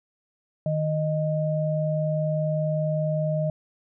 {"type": "tone pair together", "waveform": "sine", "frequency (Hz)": [155, 620], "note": ["D#3", "D#5"], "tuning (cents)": [-6, -6], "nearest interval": "2 octaves", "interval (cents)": 2400, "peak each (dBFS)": [-24, -26], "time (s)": [0.66, 3.5], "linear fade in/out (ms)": 2, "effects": []}